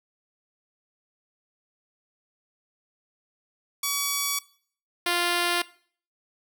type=tone pair in turn; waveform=5% pulse; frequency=1135 / 348.9 Hz; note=C#6 / F4; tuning=+41 / -2 cents; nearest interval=octave + minor sixth; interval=2043 cents; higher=first; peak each=-13 / -11 dBFS; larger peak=second; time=3.83-4.39 / 5.06-5.62 s; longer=neither; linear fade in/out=5 ms; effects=noise-tail reverb RT60 0.5 s tail -20 dB re dry